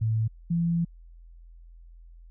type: tone pair in turn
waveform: sine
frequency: 110.8 / 169.23 Hz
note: A2 / E3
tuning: +13 / +46 cents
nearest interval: perfect fifth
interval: 733 cents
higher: second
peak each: -22 dBFS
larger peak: neither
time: 0.01-0.28 / 0.5-0.85 s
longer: second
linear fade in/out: 10 ms
effects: added 42 Hz sine -46 dBFS peak until 2.3 s

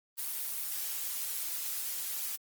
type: noise with amplitude modulation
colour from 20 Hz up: blue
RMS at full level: -34 dBFS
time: 0.17-2.37 s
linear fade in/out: 20 ms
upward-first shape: sine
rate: 134 Hz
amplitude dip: 45%
effects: Opus 24 kbps

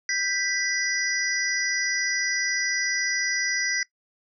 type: tone cluster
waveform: sine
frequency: 1573 / 1976 / 4956 / 5810 Hz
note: G6 / B6 / D#8 / F#8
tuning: +6 / 0 / -8 / -32 cents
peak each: -32 / -26 / -31 / -29 dBFS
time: 0.09-3.83 s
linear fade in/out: 2 ms
effects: noise-tail reverb RT60 0.1 s tail -20 dB re dry

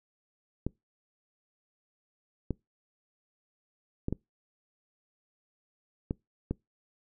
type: clicks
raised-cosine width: 3 ms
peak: -17 dBFS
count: 6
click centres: 0.666 / 2.507 / 4.084 / 4.126 / 6.109 / 6.51 s
effects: noise-tail reverb RT60 0.2 s tail -25 dB re dry

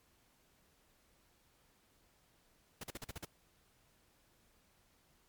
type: noise bursts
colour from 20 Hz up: pink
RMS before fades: -44 dBFS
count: 7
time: 2.81-3.25 s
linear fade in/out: 5 ms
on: 26 ms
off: 43 ms
effects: pink hiss -71 dBFS RMS until 5.28 s + MP3 96 kbps

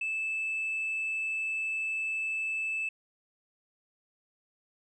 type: tone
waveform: sine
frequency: 2626 Hz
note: E7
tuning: 7 cents flat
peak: -28 dBFS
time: 0.01-2.89 s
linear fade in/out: 5 ms
effects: tanh soft clip ceiling -27 dBFS

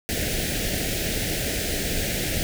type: band-stop noise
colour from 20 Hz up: pink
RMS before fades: -26 dBFS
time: 0.09-2.43 s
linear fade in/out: 0 ms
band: 710 to 1600 Hz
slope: 48 dB/octave
effects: none

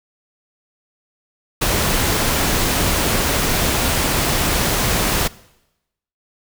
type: noise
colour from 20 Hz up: pink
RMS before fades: -18 dBFS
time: 1.61-5.28 s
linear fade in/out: 10 ms
effects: noise-tail reverb RT60 0.9 s tail -21 dB re dry

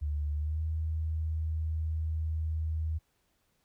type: tone with pitch glide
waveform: sine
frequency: 73.9 to 79.2 Hz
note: D2 to D#2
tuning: +11 to +31 cents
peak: -29 dBFS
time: 0.01-2.99 s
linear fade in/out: 20 ms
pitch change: +120 cents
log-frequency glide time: 0.34-0.62 s
effects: pink hiss -74 dBFS RMS until 3.64 s

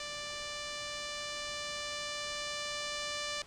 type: tone with level ramp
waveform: 5% pulse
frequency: 589 Hz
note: D5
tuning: 5 cents sharp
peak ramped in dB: -27 to -23 dBFS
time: 0-3.42 s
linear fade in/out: 2 ms
effects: pink hiss -55 dBFS RMS until 3.46 s + low-pass 7000 Hz 12 dB/octave

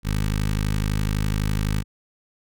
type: tone with notch filter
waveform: 15% pulse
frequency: 51.91 Hz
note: G#1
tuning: in tune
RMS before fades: -23 dBFS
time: 0.03-1.84 s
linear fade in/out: 50 ms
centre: 640 Hz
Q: 0.7
effects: none

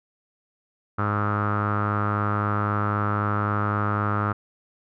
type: tone with low-pass filter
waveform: sawtooth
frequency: 103.83 Hz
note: G#2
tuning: in tune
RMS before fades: -24 dBFS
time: 0.98-4.33 s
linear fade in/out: 10 ms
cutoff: 1300 Hz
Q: 8.5
effects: none

